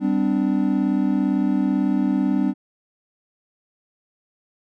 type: chord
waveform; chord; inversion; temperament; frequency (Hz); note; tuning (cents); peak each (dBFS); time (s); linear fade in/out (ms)
triangle; G suspended fourth; none; equal with one note detuned; 196 / 255.7 / 293.7; G3 / C4 / D4; 0 / -40 / 0; -20; 0-2.54; 50
effects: none